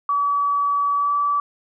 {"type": "tone with pitch glide", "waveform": "sine", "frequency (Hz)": [1143, 1153.6], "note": ["D6", "D6"], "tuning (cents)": [-47, -31], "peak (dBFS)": -17, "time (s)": [0.09, 1.4], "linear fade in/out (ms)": 2, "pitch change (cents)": 16, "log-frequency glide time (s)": [0.96, 1.13], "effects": []}